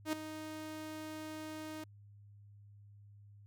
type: tone with ADSR envelope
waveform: sawtooth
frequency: 311.1 Hz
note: D#4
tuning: in tune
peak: -27 dBFS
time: 0.05-1.84 s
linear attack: 80 ms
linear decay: 3 ms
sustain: -12 dB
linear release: 5 ms
effects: added 102 Hz sine -55 dBFS peak until 3.46 s